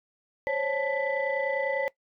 sine tone cluster, 531 / 561 / 877 / 1990 Hz, C5 / C#5 / A5 / B6, +25 / +21 / -6 / +13 cents, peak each -29 / -29 / -34 / -31 dBFS, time 0.47-1.88 s, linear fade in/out 0 ms, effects noise-tail reverb RT60 0.1 s tail -20 dB re dry + tanh soft clip ceiling -18 dBFS

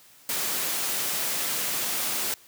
white high-pass noise, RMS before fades -28 dBFS, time 0.29-2.34 s, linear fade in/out 2 ms, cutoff 140 Hz, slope 12 dB/octave, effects white hiss -54 dBFS RMS until 2.47 s + high-pass 60 Hz 12 dB/octave

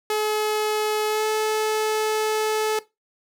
sawtooth tone with pitch glide, 427.1 to 432.6 Hz, G#4 to A4, +48 to -29 cents, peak -17 dBFS, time 0.1-2.79 s, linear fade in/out 2 ms, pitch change +23 cents, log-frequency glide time 1.07-1.25 s, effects noise-tail reverb RT60 0.2 s tail -17 dB re dry

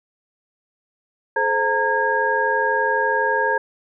sine tone cluster, 429 / 521 / 917 / 1637 Hz, A4 / C5 / A#5 / G#6, -44 / -7 / -29 / -25 cents, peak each -25 / -24 / -21 / -21 dBFS, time 1.36-3.58 s, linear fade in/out 5 ms, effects none

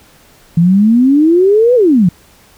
sine exponential two-way sweep, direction up then down, 163.2 to 510 to 163.2 Hz, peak -5 dBFS, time 0.57-2.09 s, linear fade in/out 5 ms, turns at 1.75 s, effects pink hiss -45 dBFS RMS until 2.57 s

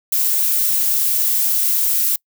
violet noise, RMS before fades -17 dBFS, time 0.12-2.16 s, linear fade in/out 5 ms, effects noise-tail reverb RT60 0.1 s tail -26 dB re dry

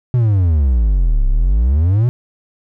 triangle exponential two-way sweep, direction down then up, 127.8 to 32.32 to 127.8 Hz, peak -8 dBFS, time 0.14-2.09 s, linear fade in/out 0 ms, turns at 1.27 s, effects none

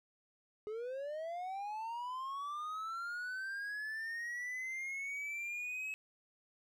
triangle linear sweep, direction up, 415.3 to 2580 Hz, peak -37 dBFS, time 0.67-5.94 s, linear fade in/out 0 ms, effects none

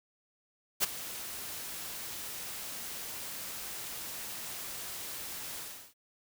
white noise with ADSR envelope, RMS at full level -25 dBFS, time 0.8-5.94 s, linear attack 36 ms, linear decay 15 ms, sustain -16 dB, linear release 360 ms, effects none

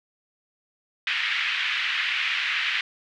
pink band-pass noise, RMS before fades -26 dBFS, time 1.07-2.81 s, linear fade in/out 2 ms, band 1800 to 3100 Hz, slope 24 dB/octave, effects none

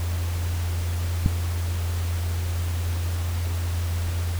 click, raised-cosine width 5 ms, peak -7 dBFS, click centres 1.261 s, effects added 86 Hz sine -23 dBFS peak until 4.39 s + pink hiss -37 dBFS RMS until 4.39 s

